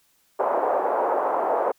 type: band-pass noise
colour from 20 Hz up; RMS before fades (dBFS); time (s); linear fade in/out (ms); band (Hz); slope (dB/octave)
pink; -23; 0.39-1.72; 10; 490 to 950; 24
effects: white hiss -64 dBFS RMS until 1.78 s